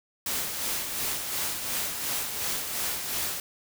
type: noise with tremolo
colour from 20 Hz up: white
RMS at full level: -29 dBFS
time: 0.26-3.4 s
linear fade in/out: 2 ms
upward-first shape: sine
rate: 2.8 Hz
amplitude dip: 45%
effects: none